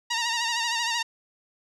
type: tone with vibrato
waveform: 10% pulse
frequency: 932.3 Hz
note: A#5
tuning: in tune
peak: -16 dBFS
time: 0.1-1.03 s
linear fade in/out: 10 ms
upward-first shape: sine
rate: 13 Hz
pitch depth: 54 cents each way
effects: resampled to 24000 Hz